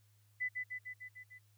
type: tone with echo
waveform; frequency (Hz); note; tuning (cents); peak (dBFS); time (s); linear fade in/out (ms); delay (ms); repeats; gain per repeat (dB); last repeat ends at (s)
sine; 2000; B6; +21; -33; 0.4-0.49; 20; 150; 6; -3; 1.39
effects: added 104 Hz sine -66 dBFS peak until 1.57 s + white hiss -75 dBFS RMS until 1.57 s